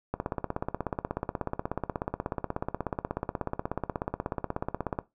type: click train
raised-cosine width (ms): 1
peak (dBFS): -15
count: 81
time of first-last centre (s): 0.14-4.988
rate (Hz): 16.5
effects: noise-tail reverb RT60 0.2 s tail -17 dB re dry